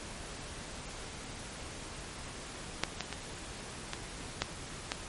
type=clicks; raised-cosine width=0.2 ms; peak=-9 / -15 / -19 / -17 / -11 / -13 dBFS; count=6; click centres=2.836 / 3.007 / 3.127 / 3.934 / 4.42 / 4.919 s; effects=pink hiss -44 dBFS RMS until 5.08 s + MP3 48 kbps